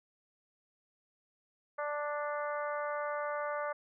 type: harmonic tone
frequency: 294.1 Hz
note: D4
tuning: 3 cents sharp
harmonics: 2 / 3 / 4 / 5 / 6 / 7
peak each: -36 / -42 / -39 / -43 / -48 / -50 dBFS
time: 1.78-3.73 s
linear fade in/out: 10 ms
effects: none